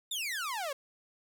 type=exponential sweep; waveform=sawtooth; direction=down; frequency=3729 to 529 Hz; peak=-30 dBFS; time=0.11-0.73 s; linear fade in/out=5 ms; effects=11-bit